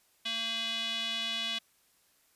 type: tone with band-pass filter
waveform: square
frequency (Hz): 227.3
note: A#3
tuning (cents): -43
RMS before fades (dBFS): -34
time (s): 0.25-1.59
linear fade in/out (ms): 10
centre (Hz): 3300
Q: 4.9
effects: white hiss -68 dBFS RMS until 2.35 s + resampled to 32000 Hz